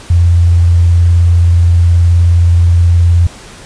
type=tone with vibrato; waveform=sine; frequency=86 Hz; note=F2; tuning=26 cents flat; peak=-4 dBFS; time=0.1-3.27 s; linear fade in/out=5 ms; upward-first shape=square; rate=19 Hz; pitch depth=25 cents each way; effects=pink hiss -33 dBFS RMS until 3.65 s + resampled to 22050 Hz